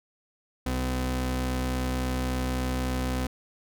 sawtooth tone pair together, 63.6 / 127.2 Hz, C2 / C3, -48 / -48 cents, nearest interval octave, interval 1200 cents, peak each -24 dBFS, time 0.66-3.27 s, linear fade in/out 5 ms, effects none

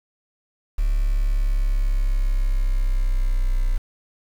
sine linear sweep, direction down, 35.87 to 30.87 Hz, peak -15 dBFS, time 0.78-3.78 s, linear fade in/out 10 ms, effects tanh soft clip ceiling -15 dBFS + 7-bit

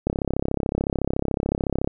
click train, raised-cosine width 2 ms, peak -9 dBFS, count 62, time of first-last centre 0.07-1.875 s, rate 33.8 Hz, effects none

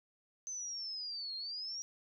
sine linear two-way sweep, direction down then up, 6200 to 4186 to 5740 Hz, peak -39 dBFS, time 0.47-1.82 s, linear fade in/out 0 ms, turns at 1.36 s, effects none

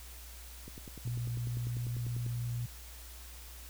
click train, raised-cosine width 3 ms, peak -33 dBFS, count 17, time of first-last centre 0.68-2.264 s, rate 10.1 Hz
sine tone, 119.6 Hz, A#2, 45 cents sharp, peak -33 dBFS, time 1.05-2.66 s, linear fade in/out 5 ms
effects added 60 Hz sine -48 dBFS peak until 3.69 s + white hiss -52 dBFS RMS until 3.69 s

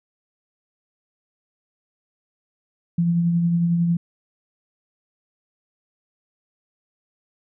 sine tone with tremolo, 170.6 Hz, F3, 40 cents flat, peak -15 dBFS, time 2.98-3.97 s, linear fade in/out 5 ms, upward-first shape triangle, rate 11 Hz, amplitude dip 35%, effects none

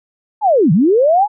sine linear two-way sweep, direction down then up, 890 to 143.3 to 864 Hz, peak -8 dBFS, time 0.41-1.28 s, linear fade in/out 50 ms, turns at 0.72 s, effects none

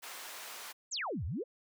pink high-pass noise, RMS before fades -46 dBFS, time 0.02-0.73 s, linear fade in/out 20 ms, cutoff 810 Hz, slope 12 dB/octave
sine exponential two-way sweep, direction down then up, 8320 to 69.3 to 567 Hz, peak -34 dBFS, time 0.91-1.44 s, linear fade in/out 20 ms, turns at 1.25 s
effects none

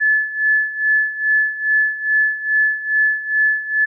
sine tone with tremolo, 1728 Hz, A6, 32 cents flat, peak -11 dBFS, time 0-3.86 s, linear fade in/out 20 ms, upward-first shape sine, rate 2.4 Hz, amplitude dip 80%, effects none

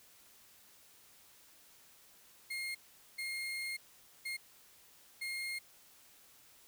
35% pulse tone bursts at uneven times, 2135 Hz, C7, 34 cents sharp, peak -36 dBFS, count 4, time 2.5-2.75 / 3.18-3.77 / 4.25-4.37 / 5.21-5.59 s, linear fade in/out 10 ms, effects white hiss -62 dBFS RMS until 6.67 s

